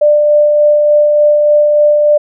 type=tone with tremolo; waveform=sine; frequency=594 Hz; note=D5; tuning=20 cents sharp; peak=-4 dBFS; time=0.01-2.18 s; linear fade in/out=10 ms; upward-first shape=sine; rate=3.4 Hz; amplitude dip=25%; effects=none